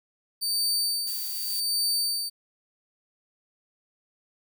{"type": "tone with tremolo", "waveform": "sawtooth", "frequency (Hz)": 4601, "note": "D8", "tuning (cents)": -36, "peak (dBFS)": -20, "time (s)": [0.41, 2.3], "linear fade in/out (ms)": 20, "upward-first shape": "sine", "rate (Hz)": 0.85, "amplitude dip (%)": 75}
{"type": "noise", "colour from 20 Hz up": "violet", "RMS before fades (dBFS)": -34, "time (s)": [1.07, 1.6], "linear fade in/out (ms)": 2}
{"effects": []}